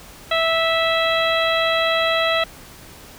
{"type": "harmonic tone", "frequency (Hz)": 656, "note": "E5", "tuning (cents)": -9, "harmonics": [1, 2, 3, 4, 5, 6], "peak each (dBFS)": [-20, -23, -24, -26, -25, -27], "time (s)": [0.31, 2.44], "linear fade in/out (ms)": 5, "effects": ["pink hiss -42 dBFS RMS until 3.18 s"]}